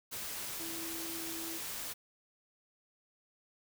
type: tone in noise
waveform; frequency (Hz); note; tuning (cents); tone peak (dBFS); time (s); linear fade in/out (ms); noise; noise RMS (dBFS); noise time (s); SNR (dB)
sine; 329.6; E4; 0; -44; 0.59-1.59; 20; white; -41; 0.11-1.94; -6
effects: none